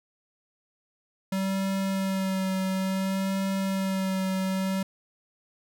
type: tone with vibrato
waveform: square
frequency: 191.5 Hz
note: G3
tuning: 40 cents flat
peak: -26 dBFS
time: 1.32-4.83 s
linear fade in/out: 5 ms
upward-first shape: sine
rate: 0.58 Hz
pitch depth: 19 cents each way
effects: none